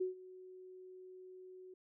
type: tone with ADSR envelope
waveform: sine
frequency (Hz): 370.2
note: F#4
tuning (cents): +1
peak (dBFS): -32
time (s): 0-1.74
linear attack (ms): 13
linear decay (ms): 130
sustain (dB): -19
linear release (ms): 5
effects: none